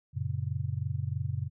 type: chord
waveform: sine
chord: F# major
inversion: none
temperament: just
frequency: 92.5 / 115.62 / 138.75 Hz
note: F#2 / A#2 / C#3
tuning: 0 / -14 / +2 cents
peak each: -34 dBFS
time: 0.13-1.5 s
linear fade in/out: 50 ms
effects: none